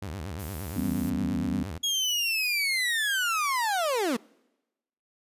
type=tone with vibrato; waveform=sawtooth; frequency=87.31 Hz; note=F2; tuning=in tune; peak=-30 dBFS; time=0.02-1.78 s; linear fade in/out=5 ms; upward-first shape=sine; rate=8.6 Hz; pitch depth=290 cents each way
type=noise; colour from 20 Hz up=violet; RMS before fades=-41 dBFS; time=0.39-1.1 s; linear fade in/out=5 ms
type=chord; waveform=sine; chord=C# half-diminished seventh; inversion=first; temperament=equal; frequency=164.81 / 196 / 246.9 / 277.2 Hz; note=E3 / G3 / B3 / C#4; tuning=0 / 0 / 0 / 0 cents; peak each=-36 / -32 / -30 / -32 dBFS; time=0.76-1.63 s; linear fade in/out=5 ms
type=linear sweep; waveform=30% pulse; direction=down; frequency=3322 to 209.8 Hz; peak=-22 dBFS; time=1.83-4.17 s; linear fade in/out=10 ms
effects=noise-tail reverb RT60 1.0 s tail -26 dB re dry + resampled to 32000 Hz